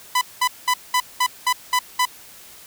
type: tone bursts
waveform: sawtooth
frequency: 999 Hz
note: B5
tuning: 20 cents sharp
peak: -12 dBFS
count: 8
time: 0.15-2.054 s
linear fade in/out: 5 ms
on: 63 ms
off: 200 ms
effects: white hiss -44 dBFS RMS until 2.66 s